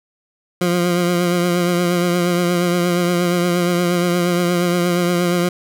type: tone with vibrato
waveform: 20% pulse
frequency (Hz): 175.7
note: F3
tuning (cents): +11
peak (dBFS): -10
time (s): 0.61-5.49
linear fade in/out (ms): 5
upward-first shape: triangle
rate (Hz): 8.5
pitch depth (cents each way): 38
effects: none